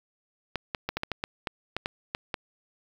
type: clicks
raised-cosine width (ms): 0.3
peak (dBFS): -13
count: 12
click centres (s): 0.557 / 0.748 / 0.89 / 0.97 / 1.034 / 1.117 / 1.239 / 1.472 / 1.766 / 1.859 / 2.149 / 2.342
effects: 7-bit